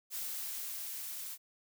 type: noise with level ramp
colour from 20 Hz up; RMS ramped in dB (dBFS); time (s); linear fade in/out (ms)
blue; -39 to -43; 0.1-1.38; 50
effects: none